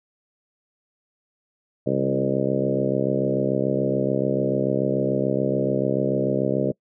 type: harmonic tone with a mistuned harmonic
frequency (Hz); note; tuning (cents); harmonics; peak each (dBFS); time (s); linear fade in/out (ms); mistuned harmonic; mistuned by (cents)
66.9; C2; +39; 2 / 3 / 4 / 5 / 6 / 7 / 8 / 9; -28 / -28 / -28 / -28 / -28 / -28 / -28 / -28; 1.86-6.72; 10; 3; -15
effects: noise-tail reverb RT60 0.1 s tail -24 dB re dry